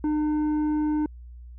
sine tone with tanh clipping, 302.8 Hz, D#4, 47 cents flat, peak -23 dBFS, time 0.04-1.06 s, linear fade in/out 2 ms, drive 7 dB, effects added 60 Hz sine -40 dBFS peak until 1.58 s

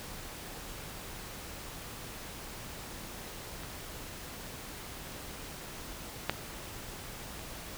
clicks, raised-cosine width 0.3 ms, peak -29 / -11 / -29 dBFS, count 3, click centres 3.635 / 6.296 / 7.393 s, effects pink hiss -44 dBFS RMS until 7.77 s

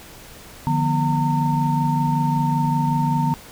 sine tone cluster, 150.8 / 176.1 / 242.9 / 913 Hz, D3 / F3 / B3 / A#5, +46 / +15 / -29 / -36 cents, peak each -20 / -27 / -24 / -22 dBFS, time 0.67-3.34 s, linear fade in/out 0 ms, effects pink hiss -42 dBFS RMS until 3.51 s

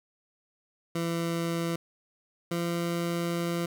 20% pulse tone pair in turn, 168 / 170.84 Hz, E3 / F3, +33 / -38 cents, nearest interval unison, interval 29 cents, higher second, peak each -23 dBFS, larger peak neither, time 0.95-1.76 / 2.51-3.66 s, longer second, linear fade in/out 5 ms, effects none

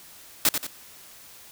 white noise with echo, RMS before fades -19 dBFS, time 0.45-0.49 s, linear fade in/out 2 ms, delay 89 ms, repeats 2, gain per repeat -7 dB, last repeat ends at 0.668 s, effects white hiss -48 dBFS RMS until 1.51 s

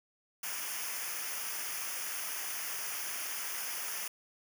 white noise with comb filter, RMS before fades -38 dBFS, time 0.43-4.08 s, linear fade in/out 5 ms, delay 0.25 ms, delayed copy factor -0.8, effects none

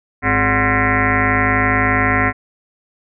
sine tone with frequency modulation, 1046.5 Hz, C6, in tune, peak -12 dBFS, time 0.22-2.33 s, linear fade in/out 50 ms, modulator 157 Hz, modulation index 6.9, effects none

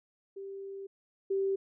sine tone pair in turn, 392 / 389.3 Hz, G4 / G4, 0 / -12 cents, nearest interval unison, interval 12 cents, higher first, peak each -39 / -27 dBFS, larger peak second, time 0.36-0.87 / 1.3-1.56 s, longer first, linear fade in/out 10 ms, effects none

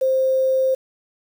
sine tone with quantisation, 525 Hz, C5, 6 cents sharp, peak -15 dBFS, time 0.01-0.75 s, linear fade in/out 10 ms, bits 7, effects none

